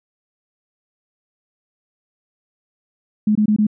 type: tone bursts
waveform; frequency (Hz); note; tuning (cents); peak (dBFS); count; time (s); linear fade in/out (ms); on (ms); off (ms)
sine; 211.9; G#3; +35; -12; 4; 3.27-3.668; 5; 83; 22
effects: none